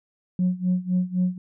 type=tone with tremolo; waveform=sine; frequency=181.8 Hz; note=F#3; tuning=30 cents flat; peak=-16 dBFS; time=0.39-1.38 s; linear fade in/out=2 ms; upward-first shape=sine; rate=3.9 Hz; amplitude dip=90%; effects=tanh soft clip ceiling -15 dBFS